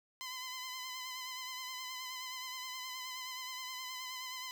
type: tone with vibrato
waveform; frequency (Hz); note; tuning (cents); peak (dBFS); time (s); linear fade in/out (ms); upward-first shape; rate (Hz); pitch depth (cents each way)
10% pulse; 1021; C6; -43; -33; 0.21-4.51; 0; sine; 9.5; 35
effects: none